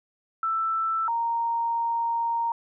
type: tone pair in turn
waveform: sine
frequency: 1326 / 929 Hz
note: E6 / A#5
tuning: +10 / -6 cents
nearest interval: tritone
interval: 616 cents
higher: first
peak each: -23 dBFS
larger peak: neither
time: 0.43-1.08 / 1.08-2.52 s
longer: second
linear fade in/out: 2 ms
effects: none